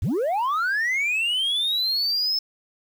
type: linear sweep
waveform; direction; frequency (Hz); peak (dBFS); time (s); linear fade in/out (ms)
sine; up; 61.9 to 5274; -18; 0.02-2.39; 5
effects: tanh soft clip ceiling -20 dBFS + 8-bit